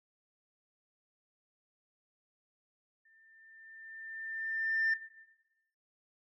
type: tone with exponential growth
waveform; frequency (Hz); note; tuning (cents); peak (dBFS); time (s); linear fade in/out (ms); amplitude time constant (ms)
sine; 1792; A6; +31; -23; 3.05-4.94; 5; 410
effects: noise-tail reverb RT60 1.0 s tail -17 dB re dry + tanh soft clip ceiling -24 dBFS